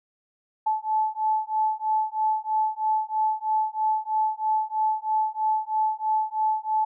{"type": "beating tone pair", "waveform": "sine", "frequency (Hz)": [866, 869.1], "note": ["A5", "A5"], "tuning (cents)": [-28, -22], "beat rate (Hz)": 3.1, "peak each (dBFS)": -25, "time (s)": [0.66, 6.85], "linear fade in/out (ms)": 10, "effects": []}